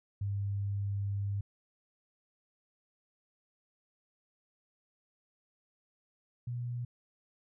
sine tone pair in turn, 100.1 / 121.23 Hz, G2 / B2, +37 / -32 cents, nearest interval minor third, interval 331 cents, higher second, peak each -31 / -34 dBFS, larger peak first, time 0.21-1.41 / 6.47-6.85 s, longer first, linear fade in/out 5 ms, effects none

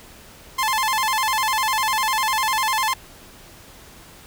sawtooth tone with vibrato, 956 Hz, A#5, 43 cents sharp, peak -15 dBFS, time 0.58-2.94 s, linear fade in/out 10 ms, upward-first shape square, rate 10 Hz, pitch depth 160 cents each way, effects pink hiss -45 dBFS RMS until 4.26 s

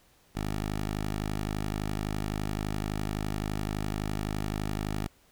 10% pulse tone, 51.8 Hz, G#1, 4 cents flat, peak -22 dBFS, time 0.35-5.08 s, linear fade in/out 10 ms, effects pink hiss -63 dBFS RMS until 5.31 s

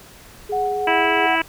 sine tone with vibrato, 415.3 Hz, G#4, in tune, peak -23 dBFS, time 0.49-1.27 s, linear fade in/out 10 ms, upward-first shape sine, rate 3.6 Hz, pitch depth 9 cents each way
sine tone with tremolo, 740 Hz, F#5, in tune, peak -19 dBFS, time 0.52-1.36 s, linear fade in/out 10 ms, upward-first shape sine, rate 2.9 Hz, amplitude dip 40%
harmonic tone, 327.5 Hz, E4, 11 cents flat, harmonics 1 / 2 / 3 / 4 / 5 / 6 / 7 / 8 / 9, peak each -26 / -28 / -23 / -29 / -23 / -28 / -25 / -26 / -29 dBFS, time 0.87-1.42 s, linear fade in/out 5 ms
effects pink hiss -44 dBFS RMS until 1.48 s

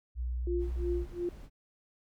sine tone with pitch glide, 60.8 to 61.19 Hz, B1 to B1, -26 to -15 cents, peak -31 dBFS, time 0.15-1.07 s, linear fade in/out 50 ms, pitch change +11 cents, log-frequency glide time 0.26-0.75 s
sine tone with tremolo, 350 Hz, F4, 4 cents sharp, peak -29 dBFS, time 0.47-1.29 s, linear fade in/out 2 ms, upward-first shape sine, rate 2.8 Hz, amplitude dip 100%
brown noise, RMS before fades -47 dBFS, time 0.58-1.5 s, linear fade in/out 50 ms
effects none

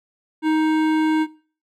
sine tone with hard clipping, 313.1 Hz, D#4, 11 cents sharp, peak -18 dBFS, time 0.42-1.27 s, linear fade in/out 50 ms, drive 15 dB, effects noise-tail reverb RT60 0.4 s tail -18 dB re dry

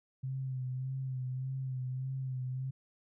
sine tone with vibrato, 130.3 Hz, C3, 7 cents flat, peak -34 dBFS, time 0.23-2.71 s, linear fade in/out 10 ms, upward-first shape sine, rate 1.7 Hz, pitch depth 38 cents each way, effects none

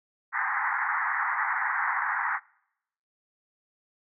white band-pass noise, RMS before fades -28 dBFS, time 0.32-2.4 s, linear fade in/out 50 ms, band 800 to 2000 Hz, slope 96 dB/octave, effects noise-tail reverb RT60 0.8 s tail -26 dB re dry

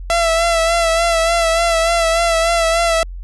sawtooth tone with vibrato, 668 Hz, E5, 23 cents sharp, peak -9 dBFS, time 0.1-3.03 s, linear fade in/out 0 ms, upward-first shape sine, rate 3.4 Hz, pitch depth 38 cents each way, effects added 44 Hz sine -26 dBFS peak until 3.23 s + resampled to 24000 Hz

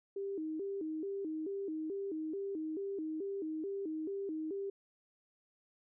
sine tone with vibrato, 352.1 Hz, F4, 14 cents sharp, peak -36 dBFS, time 0.16-4.7 s, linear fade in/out 5 ms, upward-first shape square, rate 2.3 Hz, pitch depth 200 cents each way, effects none

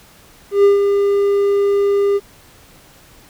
triangle tone with ADSR envelope, 401.8 Hz, G4, 43 cents sharp, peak -4 dBFS, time 0.51-2.2 s, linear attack 130 ms, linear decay 140 ms, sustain -6 dB, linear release 37 ms, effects pink hiss -46 dBFS RMS until 3.29 s

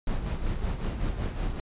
brown noise with tremolo, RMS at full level -27 dBFS, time 0.07-1.6 s, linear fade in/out 2 ms, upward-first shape sine, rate 5.3 Hz, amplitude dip 55%, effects resampled to 8000 Hz

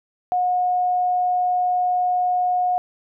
sine tone, 724 Hz, F#5, 38 cents flat, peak -17 dBFS, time 0.32-2.78 s, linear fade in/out 0 ms, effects none

